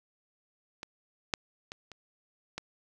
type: clicks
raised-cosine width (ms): 0.2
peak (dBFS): -22 / -10 / -23 / -29 / -19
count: 5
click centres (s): 0.831 / 1.338 / 1.719 / 1.917 / 2.58
effects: none